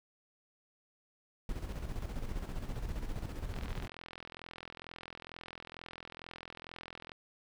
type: noise with tremolo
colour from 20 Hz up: brown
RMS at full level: -37 dBFS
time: 1.49-3.88 s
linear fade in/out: 2 ms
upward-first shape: square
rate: 15 Hz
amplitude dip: 50%
type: click train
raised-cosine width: 0.3 ms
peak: -29 dBFS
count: 152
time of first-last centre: 3.54-7.118 s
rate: 42.2 Hz
effects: none